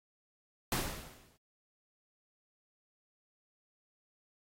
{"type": "noise with exponential decay", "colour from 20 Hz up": "pink", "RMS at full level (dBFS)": -31, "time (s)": [0.72, 1.37], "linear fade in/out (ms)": 2, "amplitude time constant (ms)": 140, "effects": ["AAC 48 kbps"]}